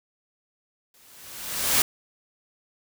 white noise with exponential growth, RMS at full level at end -18 dBFS, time 0.94-1.82 s, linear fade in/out 2 ms, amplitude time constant 190 ms, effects none

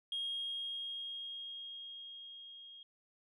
sine tone with level ramp, 3256 Hz, G#7, 35 cents flat, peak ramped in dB -34 to -51 dBFS, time 0.12-2.83 s, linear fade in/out 2 ms, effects tanh soft clip ceiling -32 dBFS

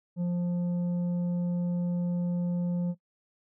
triangle tone with tanh clipping, 175.6 Hz, F3, 10 cents sharp, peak -27 dBFS, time 0.16-2.95 s, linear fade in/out 50 ms, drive 10 dB, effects noise-tail reverb RT60 0.1 s tail -19 dB re dry

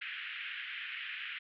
white band-pass noise, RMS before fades -42 dBFS, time 0.01-1.39 s, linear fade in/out 10 ms, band 1500 to 3000 Hz, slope 48 dB/octave, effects none

